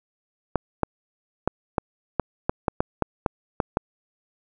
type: clicks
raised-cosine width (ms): 1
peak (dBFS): -6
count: 12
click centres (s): 0.557 / 0.833 / 1.476 / 1.782 / 2.197 / 2.495 / 2.682 / 2.805 / 3.023 / 3.262 / 3.602 / 3.771
effects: none